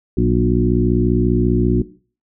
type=harmonic tone with a mistuned harmonic; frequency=60.1 Hz; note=B1; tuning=46 cents flat; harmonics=1 / 2 / 3 / 4 / 5 / 6; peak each=-20 / -20 / -20 / -20 / -20 / -20 dBFS; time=0.17-1.82 s; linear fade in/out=5 ms; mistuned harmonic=3; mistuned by=+50 cents; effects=noise-tail reverb RT60 0.4 s tail -17 dB re dry